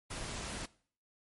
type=noise; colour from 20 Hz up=pink; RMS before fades=-41 dBFS; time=0.1-0.66 s; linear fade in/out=10 ms; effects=noise-tail reverb RT60 0.5 s tail -20 dB re dry + MP3 48 kbps